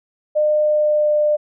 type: tone with pitch glide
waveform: sine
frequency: 605 to 600.1 Hz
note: D#5 to D5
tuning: -49 to +37 cents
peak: -13 dBFS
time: 0.35-1.37 s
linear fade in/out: 20 ms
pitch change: -14 cents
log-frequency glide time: 0.61-1.09 s
effects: none